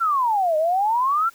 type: exponential two-way sweep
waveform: sine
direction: down then up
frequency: 1396.9 to 607 to 1396.9 Hz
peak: -17 dBFS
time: 0-1.3 s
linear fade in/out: 20 ms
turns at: 0.57 s
effects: white hiss -52 dBFS RMS until 1.34 s